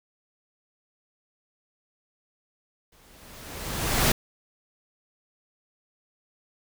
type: noise with exponential growth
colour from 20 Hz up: pink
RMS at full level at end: -19 dBFS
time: 2.92-4.12 s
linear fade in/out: 5 ms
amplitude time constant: 260 ms
effects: none